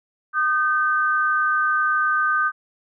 sine tone pair together, 1224.7 / 1543 Hz, D#6 / G6, -28 / -28 cents, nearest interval major third, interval 400 cents, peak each -20 dBFS, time 0.33-2.52 s, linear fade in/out 50 ms, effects none

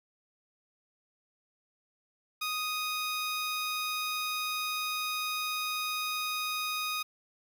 15% pulse tone, 1244.5 Hz, D#6, in tune, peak -25 dBFS, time 2.41-7.03 s, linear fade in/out 10 ms, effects 10-bit

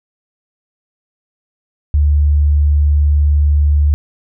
sine tone, 73.4 Hz, D2, in tune, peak -8 dBFS, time 1.94-3.94 s, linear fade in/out 0 ms, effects none

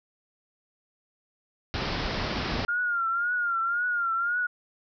pink low-pass noise, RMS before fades -30 dBFS, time 1.74-2.65 s, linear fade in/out 0 ms, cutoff 5400 Hz, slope 96 dB/octave
sine tone with vibrato, 1404 Hz, F6, 9 cents sharp, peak -24 dBFS, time 2.68-4.47 s, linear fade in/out 10 ms, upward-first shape triangle, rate 1.9 Hz, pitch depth 91 cents each way
effects none

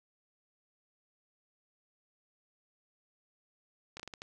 slowing click train, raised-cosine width 0.2 ms, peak -26 dBFS, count 6, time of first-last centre 3.97-4.219 s, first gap 26 ms, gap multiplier 1.33, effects none

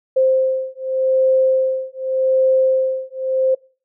sine beating tone pair, 523.3 / 524.15 Hz, C5 / C5, 0 / +3 cents, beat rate 0.85 Hz, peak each -17 dBFS, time 0.16-3.55 s, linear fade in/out 10 ms, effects noise-tail reverb RT60 0.4 s tail -25 dB re dry

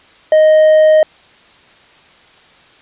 triangle tone, 622.3 Hz, D#5, in tune, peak -3 dBFS, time 0.32-1.03 s, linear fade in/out 2 ms, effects white hiss -45 dBFS RMS until 2.81 s + resampled to 8000 Hz

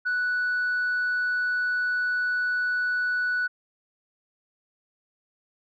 sine tone, 1480 Hz, F#6, in tune, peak -21 dBFS, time 0.05-3.48 s, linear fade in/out 20 ms, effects tanh soft clip ceiling -21 dBFS

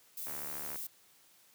violet noise, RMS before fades -41 dBFS, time 0.17-0.87 s, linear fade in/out 5 ms
click train, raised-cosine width 0.5 ms, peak -31 dBFS, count 37, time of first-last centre 0.27-0.758 s, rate 73.8 Hz
effects white hiss -64 dBFS RMS until 1.54 s + high-pass 80 Hz 12 dB/octave

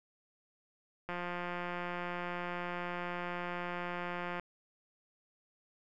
click train, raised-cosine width 0.5 ms, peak -24 dBFS, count 583, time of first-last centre 1.09-4.397 s, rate 176 Hz, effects none

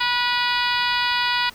harmonic tone with a mistuned harmonic, 487.1 Hz, B4, 24 cents flat, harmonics 2 / 3 / 4 / 5 / 6 / 7 / 8 / 9 / 10, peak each -24 / -26 / -27 / -28 / -29 / -29 / -30 / -31 / -31 dBFS, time 0-1.5 s, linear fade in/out 10 ms, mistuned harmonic 5, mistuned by +16 cents, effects pink hiss -46 dBFS RMS until 1.54 s

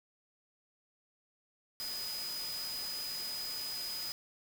sine tone in noise, 4978 Hz, D#8, in tune, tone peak -38 dBFS, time 1.8-4.12 s, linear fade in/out 0 ms, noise white, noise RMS -44 dBFS, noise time 1.8-4.12 s, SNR +3 dB, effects none

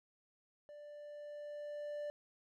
triangle tone with level ramp, 589 Hz, D5, 5 cents sharp, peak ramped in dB -49 to -37 dBFS, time 0.69-2.1 s, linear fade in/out 0 ms, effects none

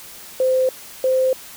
sine tone pair in turn, 517 / 519.3 Hz, C5 / C5, -21 / -13 cents, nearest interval unison, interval 8 cents, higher second, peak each -14 dBFS, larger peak neither, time 0.4-0.69 / 1.04-1.33 s, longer neither, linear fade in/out 2 ms, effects white hiss -39 dBFS RMS until 1.56 s

